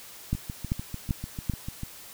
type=two click trains; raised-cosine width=5 ms; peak=-21 / -13 dBFS; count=11 / 4; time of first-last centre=0.35-1.834 / 0.33-1.497 s; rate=6.74 / 2.57 Hz; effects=white hiss -46 dBFS RMS until 2.13 s